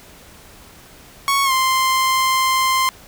sawtooth tone with pitch glide, 1108.7 to 1046.5 Hz, C#6 to C6, 0 to 0 cents, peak -11 dBFS, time 1.28-2.89 s, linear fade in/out 0 ms, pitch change -100 cents, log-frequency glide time 1.44-1.52 s, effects pink hiss -44 dBFS RMS until 3.07 s

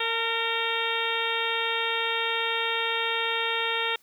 harmonic tone with a mistuned harmonic, 458.8 Hz, A#4, 28 cents flat, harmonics 1 / 2 / 3 / 4 / 5 / 6 / 7 / 8, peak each -33 / -33 / -33 / -33 / -33 / -33 / -33 / -33 dBFS, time 0-3.96 s, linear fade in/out 5 ms, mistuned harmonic 2, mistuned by -20 cents, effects white hiss -61 dBFS RMS until 4.02 s

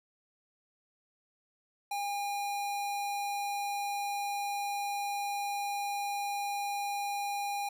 square tone, 810 Hz, G#5, 43 cents flat, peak -33 dBFS, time 1.91-7.69 s, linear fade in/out 5 ms, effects none

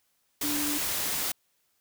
sine tone in noise, 293.7 Hz, D4, in tune, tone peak -31 dBFS, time 0.43-0.78 s, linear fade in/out 5 ms, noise white, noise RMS -30 dBFS, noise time 0.41-1.32 s, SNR -4 dB, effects white hiss -72 dBFS RMS until 1.8 s

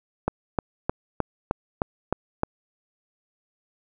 click train, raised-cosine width 1 ms, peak -8 dBFS, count 8, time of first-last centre 0.28-2.434 s, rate 3.25 Hz, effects none

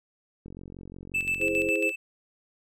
click train, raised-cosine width 3 ms, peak -30 dBFS, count 57, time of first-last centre 0.46-1.688 s, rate 45.6 Hz
triangle tone with tremolo, 2637 Hz, E7, in tune, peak -22 dBFS, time 1.14-1.96 s, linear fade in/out 10 ms, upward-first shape square, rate 7.3 Hz, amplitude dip 60%
sine chord, E augmented, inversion none, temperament equal, 329.6 / 415.3 / 523.3 Hz, E4 / G#4 / B#4, 0 / 0 / 0 cents, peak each -30 dBFS, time 1.39-1.92 s, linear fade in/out 50 ms
effects none

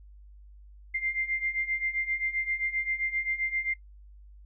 sine beating tone pair, 2093 / 2100.6 Hz, C7 / C7, 0 / +6 cents, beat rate 7.6 Hz, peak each -33 / -30 dBFS, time 0.94-3.74 s, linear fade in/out 10 ms, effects noise-tail reverb RT60 0.1 s tail -18 dB re dry + added 50 Hz sine -48 dBFS peak until 4.45 s

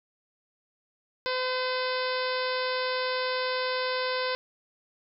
harmonic tone, 510 Hz, C5, 44 cents flat, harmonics 1 / 2 / 3 / 4 / 5 / 6 / 7 / 8 / 9 / 10, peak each -30 / -33 / -35 / -38 / -40 / -43 / -40 / -40 / -40 / -40 dBFS, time 1.26-4.35 s, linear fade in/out 0 ms, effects none

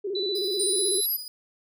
sine tone with vibrato, 387.8 Hz, G4, 19 cents flat, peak -27 dBFS, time 0.04-1.01 s, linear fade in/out 10 ms, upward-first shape square, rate 16 Hz, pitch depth 94 cents each way
sine tone, 3978 Hz, B7, 12 cents sharp, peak -28 dBFS, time 0.15-1.06 s, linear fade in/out 5 ms
sawtooth tone with tremolo, 4941 Hz, D#8, 13 cents flat, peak -31 dBFS, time 0.35-1.28 s, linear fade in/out 2 ms, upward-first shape sine, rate 12 Hz, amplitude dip 45%
sine linear sweep, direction up, 9000 to 11880 Hz, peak -24 dBFS, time 0.59-1.17 s, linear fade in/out 10 ms
effects none

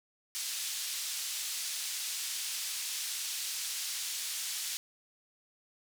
pink band-pass noise, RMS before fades -37 dBFS, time 0.35-4.77 s, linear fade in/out 0 ms, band 3900 to 11000 Hz, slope 12 dB/octave, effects none

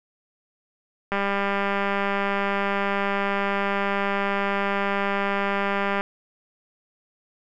click train, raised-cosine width 0.5 ms, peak -10 dBFS, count 974, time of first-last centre 1.12-6.009 s, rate 199 Hz, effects none

